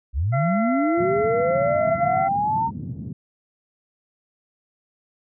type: linear sweep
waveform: sine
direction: up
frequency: 56 to 927 Hz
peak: -19 dBFS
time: 0.13-2.71 s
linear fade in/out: 50 ms
type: harmonic tone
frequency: 680 Hz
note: F5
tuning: 46 cents flat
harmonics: 1 / 2 / 3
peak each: -23 / -29 / -33 dBFS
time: 0.32-2.29 s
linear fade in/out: 20 ms
type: band-pass noise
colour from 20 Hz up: white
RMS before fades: -32 dBFS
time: 0.97-3.13 s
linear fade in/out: 10 ms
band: 100 to 210 Hz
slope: 24 dB/octave
effects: none